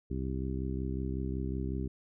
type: harmonic tone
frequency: 65.41 Hz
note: C2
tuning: in tune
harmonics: 1 / 2 / 3 / 4 / 5 / 6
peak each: -35 / -38 / -40 / -41 / -42 / -43 dBFS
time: 0.1-1.88 s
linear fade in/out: 10 ms
effects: none